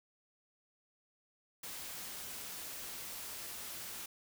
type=noise; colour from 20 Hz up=white; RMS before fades=-45 dBFS; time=1.63-4.06 s; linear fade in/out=5 ms; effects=none